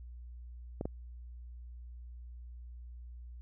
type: clicks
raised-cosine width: 2 ms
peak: -22 dBFS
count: 2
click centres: 0.811 / 0.855 s
effects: added 60 Hz sine -45 dBFS peak until 3.41 s